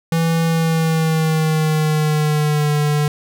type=tone with pitch glide; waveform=square; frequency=164.81 to 148.54 Hz; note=E3 to D3; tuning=0 to +20 cents; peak=-15 dBFS; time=0.12-3.08 s; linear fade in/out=2 ms; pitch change=-180 cents; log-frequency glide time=0.45-2.72 s; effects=none